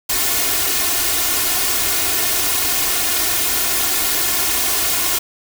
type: noise with comb filter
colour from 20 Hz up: white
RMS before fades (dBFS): -18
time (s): 0.09-5.19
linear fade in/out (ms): 10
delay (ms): 2.8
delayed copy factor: +0.7
effects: none